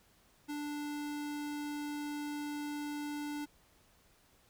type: tone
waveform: square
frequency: 293.8 Hz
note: D4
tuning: 1 cent sharp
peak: -38 dBFS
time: 0.48-3.46 s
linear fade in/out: 20 ms
effects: pink hiss -67 dBFS RMS until 4.49 s